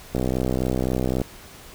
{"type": "click train", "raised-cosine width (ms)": 2, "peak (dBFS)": -10, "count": 69, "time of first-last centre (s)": [0.15, 1.216], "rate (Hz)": 63.8, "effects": ["pink hiss -44 dBFS RMS until 1.74 s"]}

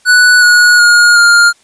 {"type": "tone with pitch steps", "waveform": "square", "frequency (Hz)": [1480, 1455.4, 1431.2, 1407.5], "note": ["F#6", "F#6", "F6", "F6"], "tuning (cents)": [0, -29, 42, 13], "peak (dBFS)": -4, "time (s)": [0.05, 1.53], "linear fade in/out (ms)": 50, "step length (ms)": 370, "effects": ["white hiss -49 dBFS RMS until 1.63 s", "resampled to 22050 Hz"]}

